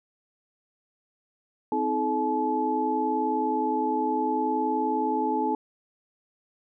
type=tone cluster; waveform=sine; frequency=259.9 / 319.3 / 429.8 / 860 Hz; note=C4 / D#4 / A4 / A5; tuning=-11 / +45 / -41 / -40 cents; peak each=-30 / -30 / -30 / -26 dBFS; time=1.72-5.55 s; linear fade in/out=2 ms; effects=none